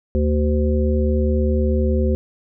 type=harmonic tone with a mistuned harmonic; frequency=75.4 Hz; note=D2; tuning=46 cents sharp; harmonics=1 / 3 / 5 / 7; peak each=-17 / -22 / -24 / -25 dBFS; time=0.15-2.15 s; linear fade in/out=0 ms; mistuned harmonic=7; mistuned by=-48 cents; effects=none